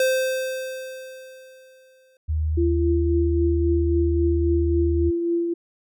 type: tone with exponential decay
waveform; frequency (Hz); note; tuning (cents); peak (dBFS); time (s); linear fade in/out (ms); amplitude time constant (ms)
square; 520; C5; -11; -17; 0-2.17; 2; 470
type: tone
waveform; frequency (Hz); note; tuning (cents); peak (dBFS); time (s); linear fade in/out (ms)
sine; 77.78; D#2; 0; -20; 2.28-5.11; 20
type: tone with tremolo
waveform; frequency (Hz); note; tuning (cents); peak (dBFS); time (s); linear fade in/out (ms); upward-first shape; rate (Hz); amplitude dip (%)
sine; 340.7; F4; -43; -18; 2.57-5.54; 10; triangle; 3.7; 40
effects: none